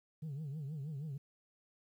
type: tone with vibrato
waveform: sine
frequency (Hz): 146.83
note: D3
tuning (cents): 0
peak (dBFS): -37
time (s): 0.22-1.18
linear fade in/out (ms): 10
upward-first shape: triangle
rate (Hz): 6.3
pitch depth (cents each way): 190
effects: tanh soft clip ceiling -38 dBFS + 12-bit